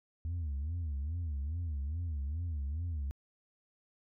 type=tone with vibrato; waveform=sine; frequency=77.4 Hz; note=D#2; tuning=9 cents flat; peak=-31 dBFS; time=0.25-3.11 s; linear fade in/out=0 ms; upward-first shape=sine; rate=2.4 Hz; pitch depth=210 cents each way; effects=tanh soft clip ceiling -32 dBFS